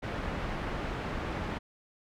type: low-pass noise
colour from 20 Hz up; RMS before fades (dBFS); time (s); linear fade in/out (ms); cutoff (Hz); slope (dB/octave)
pink; -35; 0.02-1.59; 20; 2100; 12
effects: none